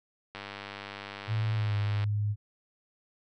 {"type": "click train", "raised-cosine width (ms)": 0.3, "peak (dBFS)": -23, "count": 170, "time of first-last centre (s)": [0.35, 2.04], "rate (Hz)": 100}
{"type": "tone with pitch glide", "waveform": "sine", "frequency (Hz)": [110, 104.07], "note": ["A2", "G#2"], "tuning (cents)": [0, 4], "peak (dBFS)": -26, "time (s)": [1.27, 2.36], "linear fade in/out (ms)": 50, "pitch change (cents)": -96, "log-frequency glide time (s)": [1.55, 1.74]}
{"effects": []}